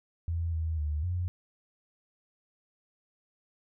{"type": "tone with pitch steps", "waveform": "sine", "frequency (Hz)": [83.7, 80.6, 75.2, 89.1], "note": ["E2", "E2", "D2", "F2"], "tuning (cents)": [27, -38, 42, 35], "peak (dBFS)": -28, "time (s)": [0.28, 1.28], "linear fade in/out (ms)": 0, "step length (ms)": 250, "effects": []}